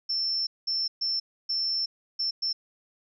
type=tone bursts at uneven times; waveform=sine; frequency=5360 Hz; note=E8; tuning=28 cents sharp; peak=-25 dBFS; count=6; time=0.09-0.47 / 0.67-0.88 / 1.01-1.2 / 1.49-1.86 / 2.19-2.31 / 2.42-2.53 s; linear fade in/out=10 ms; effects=none